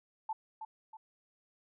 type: tone with echo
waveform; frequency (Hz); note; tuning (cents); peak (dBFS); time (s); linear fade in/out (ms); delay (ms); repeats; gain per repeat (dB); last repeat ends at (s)
sine; 880; A5; 0; -33; 0.29-0.33; 5; 320; 2; -7; 0.97
effects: none